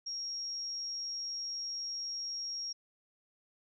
sine tone, 5588 Hz, F8, in tune, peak -36 dBFS, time 0.06-2.73 s, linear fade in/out 10 ms, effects none

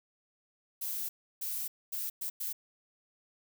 violet noise bursts at uneven times, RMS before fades -36 dBFS, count 5, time 0.81-1.09 / 1.41-1.68 / 1.92-2.1 / 2.21-2.3 / 2.4-2.53 s, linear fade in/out 10 ms, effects none

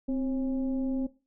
sine tone with frequency modulation, 261.6 Hz, C4, in tune, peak -26 dBFS, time 0.08-1.07 s, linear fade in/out 10 ms, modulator 281 Hz, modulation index 0.58, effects noise-tail reverb RT60 0.3 s tail -17 dB re dry

